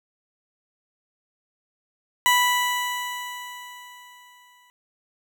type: tone with exponential decay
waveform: 20% pulse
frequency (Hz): 986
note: B5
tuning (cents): -3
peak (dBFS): -10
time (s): 2.26-4.7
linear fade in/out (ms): 0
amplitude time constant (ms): 530
effects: none